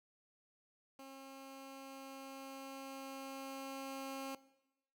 15% pulse tone with level ramp, 269.9 Hz, C#4, 46 cents flat, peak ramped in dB -45 to -35 dBFS, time 0.99-4.35 s, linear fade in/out 2 ms, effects noise-tail reverb RT60 0.9 s tail -19 dB re dry

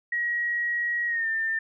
sine tone with pitch glide, 1902 to 1796.3 Hz, A#6 to A6, +34 to +35 cents, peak -24 dBFS, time 0.12-1.59 s, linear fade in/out 5 ms, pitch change -99 cents, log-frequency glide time 1.07-1.28 s, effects none

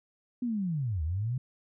sine linear two-way sweep, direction down then up, 252.4 to 73.42 to 132.4 Hz, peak -28 dBFS, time 0.42-1.38 s, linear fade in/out 5 ms, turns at 1.03 s, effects none

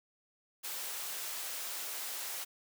white high-pass noise, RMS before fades -40 dBFS, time 0.63-2.45 s, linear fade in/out 20 ms, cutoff 480 Hz, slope 12 dB/octave, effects none

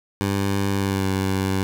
15% pulse tone with pitch glide, 99 to 95.79 Hz, G2 to G2, +18 to -39 cents, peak -14 dBFS, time 0.21-1.63 s, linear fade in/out 0 ms, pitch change -57 cents, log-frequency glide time 0.75-1.07 s, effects none

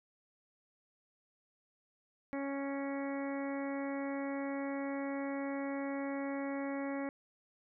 harmonic tone, 277.2 Hz, C#4, in tune, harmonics 1 / 2 / 3 / 4 / 5 / 6 / 7 / 8, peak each -37 / -41 / -47 / -50 / -53 / -53 / -50 / -51 dBFS, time 2.33-7.09 s, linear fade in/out 0 ms, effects none

